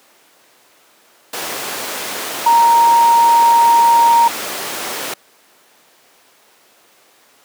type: tone in noise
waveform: sine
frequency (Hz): 932.3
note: A#5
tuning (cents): 0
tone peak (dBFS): -7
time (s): 2.46-4.28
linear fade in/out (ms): 5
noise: pink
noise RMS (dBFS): -22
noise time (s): 1.33-5.14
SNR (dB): +12
effects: pink hiss -50 dBFS RMS until 7.44 s + high-pass 400 Hz 12 dB/octave